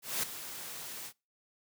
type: noise with ADSR envelope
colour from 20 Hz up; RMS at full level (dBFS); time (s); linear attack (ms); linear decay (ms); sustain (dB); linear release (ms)
white; -31; 0.02-1.13; 210; 9; -12; 70
effects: noise-tail reverb RT60 0.3 s tail -26 dB re dry + high-pass 100 Hz 12 dB/octave